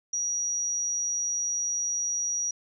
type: tone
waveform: sine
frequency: 5770 Hz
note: F#8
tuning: 44 cents flat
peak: -26 dBFS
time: 0.13-2.51 s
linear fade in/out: 5 ms
effects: none